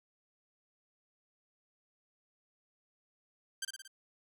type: tone with echo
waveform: 10% pulse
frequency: 1568 Hz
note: G6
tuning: in tune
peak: -26 dBFS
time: 3.62-3.65 s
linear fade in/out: 5 ms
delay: 57 ms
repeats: 4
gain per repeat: -4 dB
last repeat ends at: 3.878 s
effects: none